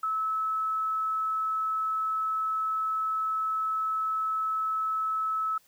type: tone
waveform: sine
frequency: 1300 Hz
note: E6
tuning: 24 cents flat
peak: -26 dBFS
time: 0.03-5.58 s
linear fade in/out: 5 ms
effects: white hiss -63 dBFS RMS until 5.67 s